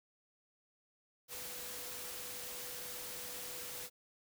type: tone in noise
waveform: sine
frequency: 493.9 Hz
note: B4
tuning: in tune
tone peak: -55 dBFS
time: 1.28-3.9 s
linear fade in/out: 50 ms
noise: white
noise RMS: -45 dBFS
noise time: 1.28-3.9 s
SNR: -13 dB
effects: none